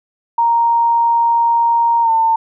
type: tone with pitch glide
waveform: sine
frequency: 932.3 to 899.5 Hz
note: A#5 to A5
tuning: 0 to +38 cents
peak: -10 dBFS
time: 0.38-2.36 s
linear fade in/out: 5 ms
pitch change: -62 cents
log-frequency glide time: 2.02-2.11 s
effects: none